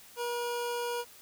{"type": "tone", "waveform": "25% pulse", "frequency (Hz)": 479.2, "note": "A#4", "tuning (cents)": 48, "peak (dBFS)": -28, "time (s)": [0.16, 1.05], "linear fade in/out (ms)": 50, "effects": ["white hiss -54 dBFS RMS until 1.21 s"]}